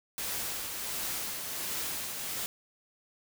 white noise with tremolo, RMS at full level -34 dBFS, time 0.18-2.46 s, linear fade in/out 0 ms, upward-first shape triangle, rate 1.4 Hz, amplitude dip 40%, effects none

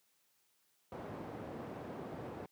white low-pass noise, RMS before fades -45 dBFS, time 0.92-2.46 s, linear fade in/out 2 ms, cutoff 570 Hz, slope 12 dB/octave, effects white hiss -75 dBFS RMS until 2.51 s + high-pass 100 Hz 12 dB/octave

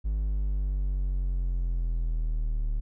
triangle linear sweep, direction down, 52.3 to 36.71 Hz, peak -23 dBFS, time 0.04-2.81 s, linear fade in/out 20 ms, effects none

